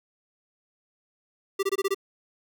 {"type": "tone bursts", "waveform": "square", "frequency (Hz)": 391.6, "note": "G4", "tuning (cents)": -2, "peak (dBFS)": -23, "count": 6, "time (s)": [1.59, 1.946], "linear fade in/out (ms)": 10, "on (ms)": 41, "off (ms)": 22, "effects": []}